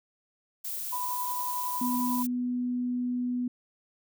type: noise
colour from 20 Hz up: violet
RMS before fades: -35 dBFS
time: 0.64-2.27 s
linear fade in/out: 10 ms
type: tone with tremolo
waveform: sine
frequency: 987.8 Hz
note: B5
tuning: in tune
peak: -30 dBFS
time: 0.92-2.23 s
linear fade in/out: 10 ms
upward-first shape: sine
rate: 11 Hz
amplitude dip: 25%
type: tone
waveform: sine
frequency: 246.9 Hz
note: B3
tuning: in tune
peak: -27 dBFS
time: 1.81-3.48 s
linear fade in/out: 5 ms
effects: none